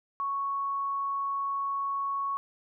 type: tone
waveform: sine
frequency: 1108.7 Hz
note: C#6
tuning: in tune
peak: -28 dBFS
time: 0.2-2.37 s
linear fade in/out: 0 ms
effects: none